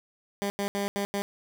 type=tone bursts at uneven times; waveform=15% pulse; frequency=200.8 Hz; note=G3; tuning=42 cents sharp; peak=-21 dBFS; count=5; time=0.42-0.5 / 0.59-0.68 / 0.75-0.88 / 0.96-1.05 / 1.14-1.22 s; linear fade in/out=0 ms; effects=none